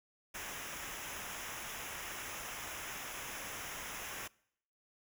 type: noise with comb filter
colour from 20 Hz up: pink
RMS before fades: -44 dBFS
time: 0.34-4.28 s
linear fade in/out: 10 ms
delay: 0.23 ms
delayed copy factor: -0.75
effects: noise-tail reverb RT60 0.7 s tail -24 dB re dry